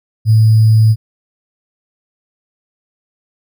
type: tone with sample-and-hold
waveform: sine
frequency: 110 Hz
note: A2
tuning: in tune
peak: -5 dBFS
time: 0.25-0.96 s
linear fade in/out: 50 ms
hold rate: 4900 Hz
effects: none